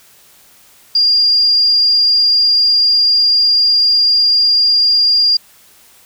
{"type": "tone", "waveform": "sine", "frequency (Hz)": 4808, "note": "D8", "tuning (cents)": 40, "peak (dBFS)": -8, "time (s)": [0.95, 5.37], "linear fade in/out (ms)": 5, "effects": ["white hiss -46 dBFS RMS until 6.05 s"]}